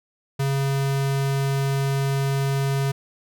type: tone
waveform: square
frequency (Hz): 137.4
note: C#3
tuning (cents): -15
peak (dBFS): -21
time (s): 0.39-2.92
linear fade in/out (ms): 10
effects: none